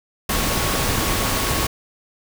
sine tone in noise, 1106 Hz, C#6, 4 cents flat, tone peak -31 dBFS, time 0.29-1.67 s, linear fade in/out 5 ms, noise pink, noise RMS -21 dBFS, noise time 0.29-1.67 s, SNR -13 dB, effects none

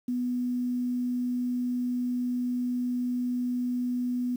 sine tone with quantisation, 246.9 Hz, B3, in tune, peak -26 dBFS, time 0.08-4.36 s, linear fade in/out 5 ms, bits 9, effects none

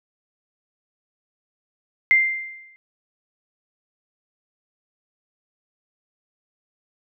sine tone with exponential decay, 2093 Hz, C7, in tune, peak -10 dBFS, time 2.11-2.76 s, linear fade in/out 0 ms, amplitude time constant 140 ms, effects none

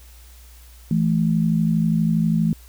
sine tone pair together, 165.5 / 217.9 Hz, E3 / A3, +7 / -17 cents, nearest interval perfect fourth, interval 476 cents, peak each -18 / -20 dBFS, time 0.91-2.53 s, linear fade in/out 2 ms, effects added 60 Hz sine -43 dBFS peak until 2.68 s + white hiss -51 dBFS RMS until 2.68 s

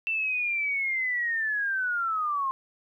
sine linear sweep, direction down, 2684 to 1050 Hz, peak -25 dBFS, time 0.07-2.51 s, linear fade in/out 0 ms, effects 11-bit

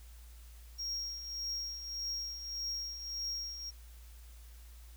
triangle tone with tremolo, 5588 Hz, F8, in tune, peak -33 dBFS, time 0.78-3.71 s, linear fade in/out 20 ms, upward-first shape triangle, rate 1.7 Hz, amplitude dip 65%, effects added 58 Hz sine -50 dBFS peak until 4.96 s + white hiss -62 dBFS RMS until 4.96 s

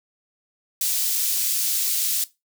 white high-pass noise, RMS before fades -23 dBFS, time 0.81-2.24 s, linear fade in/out 2 ms, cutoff 4100 Hz, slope 12 dB/octave, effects noise-tail reverb RT60 0.2 s tail -17 dB re dry

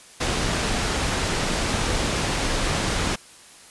pink low-pass noise, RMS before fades -24 dBFS, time 0.2-3.16 s, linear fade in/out 10 ms, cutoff 7900 Hz, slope 12 dB/octave, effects white hiss -47 dBFS RMS until 3.7 s + resampled to 24000 Hz

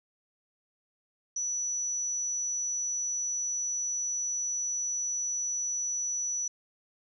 sine tone, 5920 Hz, F#8, in tune, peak -29 dBFS, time 1.36-6.48 s, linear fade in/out 5 ms, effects none

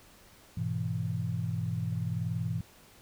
sine chord, E major, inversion first, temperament just, 103.01 / 123.61 / 164.81 Hz, G#2 / B2 / E3, -14 / +2 / 0 cents, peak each -34 dBFS, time 0.57-2.61 s, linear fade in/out 5 ms, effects pink hiss -57 dBFS RMS until 3.01 s

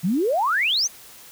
sine exponential sweep, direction up, 159.3 to 6600 Hz, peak -18 dBFS, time 0.03-0.88 s, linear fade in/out 20 ms, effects white hiss -45 dBFS RMS until 1.31 s

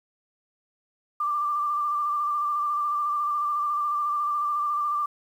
sine tone with vibrato, 1181 Hz, D6, 9 cents sharp, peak -23 dBFS, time 1.2-5.06 s, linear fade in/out 5 ms, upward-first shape square, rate 14 Hz, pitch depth 22 cents each way, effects 9-bit

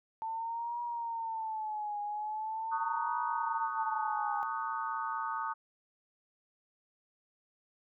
sine tone with vibrato, 888 Hz, A5, 16 cents sharp, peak -34 dBFS, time 0.22-4.43 s, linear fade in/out 0 ms, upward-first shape triangle, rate 0.42 Hz, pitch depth 130 cents each way
sine chord, D# half-diminished seventh, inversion second, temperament just, 896 / 1120.1 / 1244.5 / 1493.4 Hz, A5 / C#6 / D#6 / F#6, +31 / +18 / 0 / +16 cents, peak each -37 / -40 / -37 / -43 dBFS, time 2.71-5.54 s, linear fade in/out 20 ms
effects none

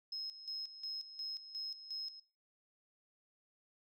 sine tone with tremolo, 5150 Hz, E8, 41 cents flat, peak -38 dBFS, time 0.12-2.2 s, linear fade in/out 5 ms, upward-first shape square, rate 2.8 Hz, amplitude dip 70%, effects noise-tail reverb RT60 0.4 s tail -22 dB re dry + tanh soft clip ceiling -34 dBFS

